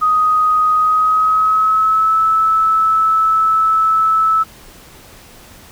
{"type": "tone with pitch glide", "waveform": "sine", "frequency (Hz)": [1250, 1306.9], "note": ["D#6", "E6"], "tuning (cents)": [8, -15], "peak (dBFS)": -10, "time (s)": [0.01, 4.44], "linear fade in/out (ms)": 20, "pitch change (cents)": 77, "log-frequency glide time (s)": [0.76, 2.17], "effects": ["pink hiss -41 dBFS RMS until 5.71 s"]}